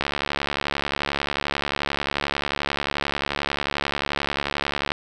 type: click train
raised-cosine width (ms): 0.3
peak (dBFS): -7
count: 351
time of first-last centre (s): 0.01-4.919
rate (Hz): 71.3
effects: none